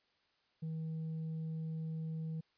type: tone with tanh clipping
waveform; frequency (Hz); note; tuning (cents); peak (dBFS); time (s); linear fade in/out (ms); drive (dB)
sine; 160; D#3; +49; -38; 0.62-2.41; 10; 2
effects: white hiss -75 dBFS RMS until 2.57 s + resampled to 11025 Hz